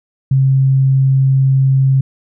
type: tone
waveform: sine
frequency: 134.1 Hz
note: C3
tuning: 43 cents sharp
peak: -8 dBFS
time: 0.31-2.01 s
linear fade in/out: 5 ms
effects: none